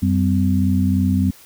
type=tone cluster; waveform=sine; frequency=91.6 / 192.5 / 255.7 Hz; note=F#2 / G3 / C4; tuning=-17 / -31 / -40 cents; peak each=-18 / -18 / -20 dBFS; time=0.02-1.31 s; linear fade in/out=10 ms; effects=white hiss -46 dBFS RMS until 1.45 s